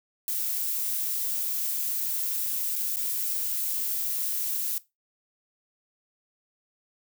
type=noise with dropouts; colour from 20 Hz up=violet; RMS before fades=-29 dBFS; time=0.28-4.78 s; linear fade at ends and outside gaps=1 ms; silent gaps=2.757-2.761 / 2.96-2.968 s; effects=noise-tail reverb RT60 0.2 s tail -17 dB re dry